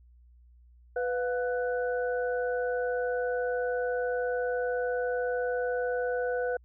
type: tone cluster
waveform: sine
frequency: 496.1 / 710 / 1490 Hz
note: B4 / F5 / F#6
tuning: +8 / +28 / +12 cents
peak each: -28 / -36 / -36 dBFS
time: 0.96-6.57 s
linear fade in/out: 5 ms
effects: added 60 Hz sine -54 dBFS peak until 6.64 s